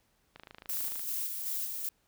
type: click train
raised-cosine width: 0.3 ms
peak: -31 dBFS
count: 18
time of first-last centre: 0.36-0.994 s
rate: 26.8 Hz
type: noise with tremolo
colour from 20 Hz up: violet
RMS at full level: -34 dBFS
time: 0.69-1.89 s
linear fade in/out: 2 ms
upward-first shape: square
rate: 2.6 Hz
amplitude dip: 35%
effects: pink hiss -72 dBFS RMS until 2.07 s